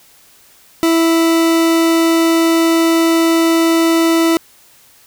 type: tone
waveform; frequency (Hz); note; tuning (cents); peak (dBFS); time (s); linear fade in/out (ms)
40% pulse; 329.6; E4; 0; -9; 0.83-4.37; 0
effects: white hiss -47 dBFS RMS until 5.06 s